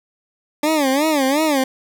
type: tone with vibrato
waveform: 20% pulse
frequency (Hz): 288.8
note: D4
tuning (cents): -29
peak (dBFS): -10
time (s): 0.63-1.64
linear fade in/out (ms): 5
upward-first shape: sine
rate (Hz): 2.8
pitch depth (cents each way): 170
effects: none